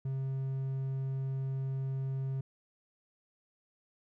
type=tone; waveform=triangle; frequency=133.9 Hz; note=C3; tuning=40 cents sharp; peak=-30 dBFS; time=0.05-2.41 s; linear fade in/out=5 ms; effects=none